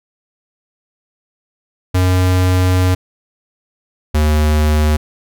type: tone pair in turn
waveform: square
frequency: 91.8 / 76.08 Hz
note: F#2 / D#2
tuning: -13 / -38 cents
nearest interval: minor third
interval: 325 cents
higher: first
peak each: -11 dBFS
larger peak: neither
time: 1.94-2.95 / 4.14-4.97 s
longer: first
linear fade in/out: 10 ms
effects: none